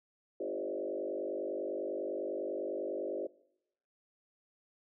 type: tone with frequency modulation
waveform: sine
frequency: 463.9 Hz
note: A#4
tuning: 8 cents flat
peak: -34 dBFS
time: 0.4-3.27 s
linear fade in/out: 5 ms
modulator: 50 Hz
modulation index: 2.8
effects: noise-tail reverb RT60 0.8 s tail -21 dB re dry